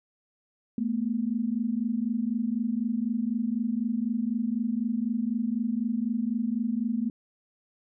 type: tone pair together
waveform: sine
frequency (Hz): 218 / 242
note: A3 / B3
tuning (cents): -16 / -35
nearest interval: major second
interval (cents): 181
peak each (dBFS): -28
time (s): 0.78-7.1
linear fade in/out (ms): 2
effects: none